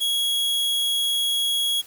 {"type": "tone", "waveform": "45% pulse", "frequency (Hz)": 3322, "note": "G#7", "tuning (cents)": 0, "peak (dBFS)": -20, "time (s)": [0, 1.82], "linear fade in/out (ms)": 20, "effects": ["white hiss -47 dBFS RMS until 1.86 s"]}